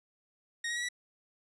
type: tone with pitch steps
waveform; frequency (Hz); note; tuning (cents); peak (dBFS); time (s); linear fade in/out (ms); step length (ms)
sawtooth; 1868 / 1895.2 / 1922.7 / 1950.7; A#6 / A#6 / B6 / B6; +3 / +28 / -47 / -22; -29; 0.64-0.888; 5; 62
effects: resampled to 22050 Hz